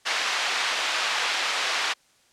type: band-pass noise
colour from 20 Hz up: white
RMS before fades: -26 dBFS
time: 0.05-1.94 s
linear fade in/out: 20 ms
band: 760 to 3500 Hz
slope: 12 dB/octave
effects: white hiss -61 dBFS RMS until 2.32 s + low-pass 8000 Hz 12 dB/octave